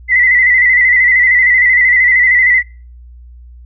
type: tone with vibrato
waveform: sine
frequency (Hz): 2000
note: B6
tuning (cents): +21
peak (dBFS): -6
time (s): 0.08-2.63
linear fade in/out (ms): 50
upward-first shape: square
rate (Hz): 13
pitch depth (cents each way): 43
effects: noise-tail reverb RT60 0.4 s tail -26 dB re dry + added 60 Hz sine -33 dBFS peak until 3.65 s